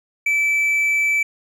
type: tone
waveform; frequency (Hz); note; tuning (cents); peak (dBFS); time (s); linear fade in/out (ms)
triangle; 2315; D7; -25; -14; 0.26-1.23; 5
effects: none